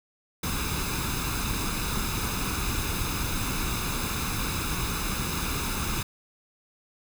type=noise with comb filter; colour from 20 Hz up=pink; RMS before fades=-29 dBFS; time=0.43-6.03 s; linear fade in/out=5 ms; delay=0.79 ms; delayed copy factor=+0.65; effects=none